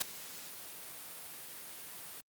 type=noise with ADSR envelope; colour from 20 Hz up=white; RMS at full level=-29 dBFS; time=0-2.21 s; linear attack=15 ms; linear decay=9 ms; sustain=-18 dB; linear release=7 ms; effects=high-pass 100 Hz 12 dB/octave + Opus 48 kbps